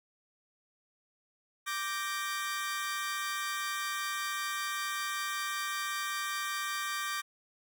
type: chord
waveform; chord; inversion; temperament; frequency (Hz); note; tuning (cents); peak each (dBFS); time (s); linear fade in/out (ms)
sawtooth; G minor; second; equal; 1174.7 / 1568 / 1864.7; D6 / G6 / Bb6; 0 / 0 / 0; -32 / -35 / -36; 1.66-7.22; 20
effects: none